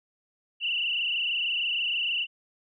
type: tone with frequency modulation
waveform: sine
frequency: 2837 Hz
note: F7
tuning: 27 cents sharp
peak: -25 dBFS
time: 0.6-2.27 s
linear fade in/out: 50 ms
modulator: 26.4 Hz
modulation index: 5.4
effects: none